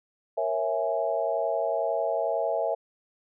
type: chord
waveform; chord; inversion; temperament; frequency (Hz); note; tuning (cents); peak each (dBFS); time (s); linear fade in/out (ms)
sine; A# half-diminished seventh; none; equal with one note detuned; 466.2 / 548.3 / 659.3 / 830.6; A#4 / C#5 / E5 / G#5; 0 / -19 / 0 / 0; -32 / -30 / -27 / -33; 0.37-2.75; 10
effects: none